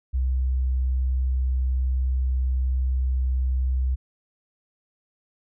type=tone; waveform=sine; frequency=64.2 Hz; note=C2; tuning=32 cents flat; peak=-20 dBFS; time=0.13-3.96 s; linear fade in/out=20 ms; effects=none